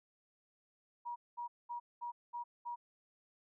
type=tone bursts; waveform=sine; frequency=956 Hz; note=A#5; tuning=43 cents sharp; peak=-39 dBFS; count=6; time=1.05-2.76 s; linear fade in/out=20 ms; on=110 ms; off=210 ms; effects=none